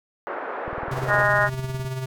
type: band-pass noise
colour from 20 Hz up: pink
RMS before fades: -31 dBFS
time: 0.27-1.23 s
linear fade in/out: 0 ms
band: 380 to 1600 Hz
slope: 24 dB/octave
type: click train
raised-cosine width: 5 ms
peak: -24 dBFS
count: 24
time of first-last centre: 0.68-1.848 s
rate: 19.7 Hz
type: tone with tremolo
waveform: square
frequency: 130.81 Hz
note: C3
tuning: in tune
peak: -26 dBFS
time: 0.91-2.06 s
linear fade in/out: 5 ms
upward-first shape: sine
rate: 18 Hz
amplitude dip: 45%
type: harmonic tone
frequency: 206 Hz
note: G#3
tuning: 14 cents flat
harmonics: 3 / 4 / 5 / 6 / 7 / 8 / 9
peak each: -23 / -27 / -26 / -28 / -23 / -27 / -23 dBFS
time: 1.07-1.5 s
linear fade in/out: 50 ms
effects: none

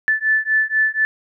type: beating tone pair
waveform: sine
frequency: 1748 / 1752.1 Hz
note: A6 / A6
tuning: -12 / -8 cents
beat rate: 4.1 Hz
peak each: -18 dBFS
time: 0.08-1.05 s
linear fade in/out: 0 ms
effects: none

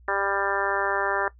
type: harmonic tone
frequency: 197.9 Hz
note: G3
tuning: 17 cents sharp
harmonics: 2 / 3 / 4 / 5 / 6 / 7 / 8 / 9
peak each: -31 / -31 / -31 / -31 / -31 / -31 / -31 / -31 dBFS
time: 0.08-1.28 s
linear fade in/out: 2 ms
effects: noise-tail reverb RT60 0.1 s tail -18 dB re dry + added 60 Hz sine -49 dBFS peak until 1.39 s

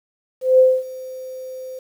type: tone with ADSR envelope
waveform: sine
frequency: 516 Hz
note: C5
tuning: 24 cents flat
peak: -7 dBFS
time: 0.41-1.79 s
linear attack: 180 ms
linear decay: 240 ms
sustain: -22 dB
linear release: 4 ms
effects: 8-bit

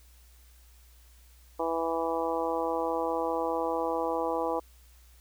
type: harmonic tone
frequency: 164.81 Hz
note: E3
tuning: in tune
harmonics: 2 / 3 / 4 / 5 / 6 / 7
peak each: -35 / -31 / -35 / -34 / -35 / -39 dBFS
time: 1.59-4.6 s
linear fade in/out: 10 ms
effects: added 60 Hz sine -54 dBFS peak until 5.2 s + white hiss -62 dBFS RMS until 5.2 s

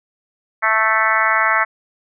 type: harmonic tone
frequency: 220 Hz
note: A3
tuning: in tune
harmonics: 3 / 4 / 5 / 6 / 7 / 8 / 9 / 10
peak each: -25 / -23 / -21 / -19 / -22 / -21 / -20 / -25 dBFS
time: 0.62-1.65 s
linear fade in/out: 20 ms
effects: none

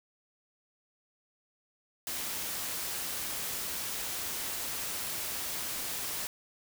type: noise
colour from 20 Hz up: white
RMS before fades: -36 dBFS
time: 2.07-6.27 s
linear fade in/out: 0 ms
effects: none

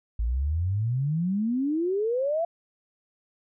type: exponential sweep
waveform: sine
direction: up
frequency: 53.4 to 691 Hz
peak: -23 dBFS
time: 0.19-2.45 s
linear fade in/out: 5 ms
effects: none

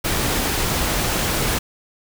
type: noise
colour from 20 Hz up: pink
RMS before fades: -21 dBFS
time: 0.04-1.59 s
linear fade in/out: 10 ms
effects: none

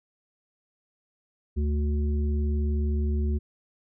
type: harmonic tone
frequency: 73.4 Hz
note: D2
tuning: in tune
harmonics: 1 / 3 / 5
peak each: -23 / -33 / -37 dBFS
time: 1.56-3.39 s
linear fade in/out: 20 ms
effects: none

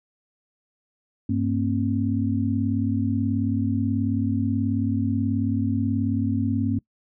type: tone cluster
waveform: sine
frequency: 99.9 / 230.4 / 268.9 Hz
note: G2 / A#3 / C4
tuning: +33 / -20 / +47 cents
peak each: -25 dBFS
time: 1.29-6.79 s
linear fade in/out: 5 ms
effects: noise-tail reverb RT60 0.1 s tail -23 dB re dry

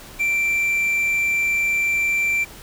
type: tone with quantisation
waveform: triangle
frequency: 2349 Hz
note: D7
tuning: in tune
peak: -16 dBFS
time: 0.19-2.45 s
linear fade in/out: 20 ms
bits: 7
effects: pink hiss -41 dBFS RMS until 2.62 s

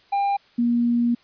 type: tone pair in turn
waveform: triangle / sine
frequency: 800 / 237.8 Hz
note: G5 / A#3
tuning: +35 / +35 cents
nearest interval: octave + major sixth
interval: 2100 cents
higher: first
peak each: -17 dBFS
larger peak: neither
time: 0.12-0.37 / 0.58-1.15 s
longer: second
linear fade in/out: 10 ms
effects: white hiss -56 dBFS RMS until 1.23 s + resampled to 11025 Hz

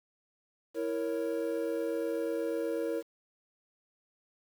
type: chord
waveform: triangle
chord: A# diminished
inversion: second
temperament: equal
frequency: 329.6 / 466.2 / 554.4 Hz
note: E4 / A#4 / C#5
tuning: 0 / 0 / 0 cents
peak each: -33 / -31 / -34 dBFS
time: 0.74-3.03 s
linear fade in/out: 50 ms
effects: tanh soft clip ceiling -19 dBFS + 9-bit

